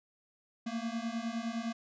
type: beating tone pair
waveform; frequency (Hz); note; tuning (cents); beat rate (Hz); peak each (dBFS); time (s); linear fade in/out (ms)
square; 225 / 234.8; A3 / A#3; +39 / +13; 9.8; -38 / -38; 0.66-1.73; 10
effects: resampled to 16000 Hz